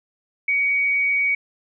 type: tone with frequency modulation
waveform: sine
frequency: 2256 Hz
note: C#7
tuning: 30 cents sharp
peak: -17 dBFS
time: 0.48-1.35 s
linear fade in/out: 5 ms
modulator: 95.4 Hz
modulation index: 0.41
effects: none